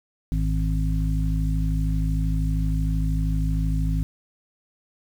harmonic tone with a mistuned harmonic, 52.9 Hz, G#1, 33 cents sharp, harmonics 1 / 2 / 3 / 5, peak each -22 / -30 / -26 / -32 dBFS, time 0.32-4.03 s, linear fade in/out 0 ms, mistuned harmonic 5, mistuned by -20 cents, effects 8-bit

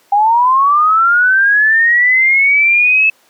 sine linear sweep, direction up, 796 to 2614 Hz, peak -7 dBFS, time 0.12-3.1 s, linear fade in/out 5 ms, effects pink hiss -51 dBFS RMS until 3.29 s + high-pass 400 Hz 12 dB/octave

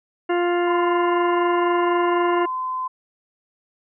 harmonic tone, 350 Hz, F4, 4 cents sharp, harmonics 1 / 2 / 3 / 4 / 5 / 6 / 8, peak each -19 / -25 / -29 / -31 / -33 / -35 / -37 dBFS, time 0.29-2.46 s, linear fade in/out 10 ms
sine tone, 1026 Hz, C6, 34 cents flat, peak -23 dBFS, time 0.67-2.88 s, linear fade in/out 10 ms
effects none

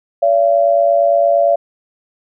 sine tone pair together, 571.3 / 680 Hz, D5 / F5, -48 / -46 cents, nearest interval minor third, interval 302 cents, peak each -12 dBFS, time 0.22-1.56 s, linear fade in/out 10 ms, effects none

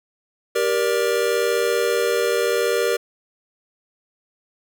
square chord, G minor, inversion none, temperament equal with one note detuned, 392 / 472.7 / 587.3 Hz, G4 / Bb4 / D5, 0 / +24 / 0 cents, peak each -24 / -21 / -26 dBFS, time 0.55-2.97 s, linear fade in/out 10 ms, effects none

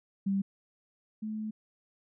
sine tone pair in turn, 196 / 216 Hz, G3 / A3, 0 / -32 cents, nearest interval major second, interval 168 cents, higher second, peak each -26 / -33 dBFS, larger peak first, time 0.26-0.42 / 1.22-1.51 s, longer second, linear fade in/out 10 ms, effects none

